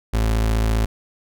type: tone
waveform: 35% pulse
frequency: 55 Hz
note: A1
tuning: in tune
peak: -15 dBFS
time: 0.13-0.86 s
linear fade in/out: 10 ms
effects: none